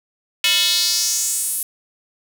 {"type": "tone with high-pass filter sweep", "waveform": "square", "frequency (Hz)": 198, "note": "G3", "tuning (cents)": 18, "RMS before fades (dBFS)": -19, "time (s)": [0.44, 1.63], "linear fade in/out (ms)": 2, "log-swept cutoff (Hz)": [2800, 11000], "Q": 3, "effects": ["7-bit"]}